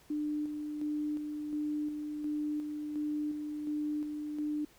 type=tone with tremolo; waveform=sine; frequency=299.3 Hz; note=D4; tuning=33 cents sharp; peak=-31 dBFS; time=0.1-4.65 s; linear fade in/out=5 ms; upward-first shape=square; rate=1.4 Hz; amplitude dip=40%; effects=pink hiss -62 dBFS RMS until 4.78 s